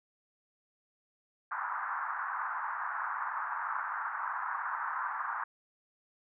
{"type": "band-pass noise", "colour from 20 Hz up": "pink", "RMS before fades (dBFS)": -36, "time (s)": [1.51, 5.44], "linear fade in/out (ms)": 5, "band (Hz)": [900, 1600], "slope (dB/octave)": 48, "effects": []}